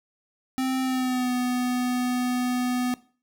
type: tone with pitch glide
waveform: square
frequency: 260.8 to 248.7 Hz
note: C4 to B3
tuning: -5 to +12 cents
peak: -24 dBFS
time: 0.58-2.94 s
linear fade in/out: 0 ms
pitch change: -83 cents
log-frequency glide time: 0.82-1.32 s
effects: noise-tail reverb RT60 0.4 s tail -19 dB re dry